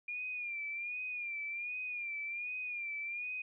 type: tone with vibrato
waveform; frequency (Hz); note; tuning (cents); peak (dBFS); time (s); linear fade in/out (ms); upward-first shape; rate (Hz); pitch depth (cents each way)
sine; 2408; D7; +43; -37; 0.08-3.42; 5; sine; 1.3; 69
effects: none